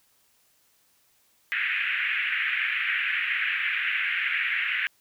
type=band-pass noise; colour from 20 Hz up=pink; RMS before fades=-27 dBFS; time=1.52-4.87 s; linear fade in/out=0 ms; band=1600 to 2700 Hz; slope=48 dB/octave; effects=white hiss -65 dBFS RMS until 5 s